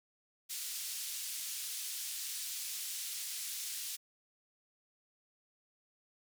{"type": "band-pass noise", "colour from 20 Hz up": "white", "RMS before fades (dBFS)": -41, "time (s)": [0.49, 3.97], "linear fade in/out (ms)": 20, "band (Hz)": [3200, 12000], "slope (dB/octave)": 12, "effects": []}